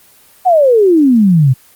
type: exponential sweep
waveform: sine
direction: down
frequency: 762 to 123.47 Hz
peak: -5 dBFS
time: 0.45-1.54 s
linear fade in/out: 20 ms
effects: white hiss -45 dBFS RMS until 1.75 s + Opus 24 kbps